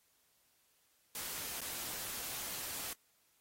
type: noise with dropouts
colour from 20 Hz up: white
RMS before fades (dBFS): -42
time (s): 1.15-2.93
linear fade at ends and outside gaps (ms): 1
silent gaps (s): 1.604-1.615
effects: white hiss -73 dBFS RMS until 3.4 s + AAC 48 kbps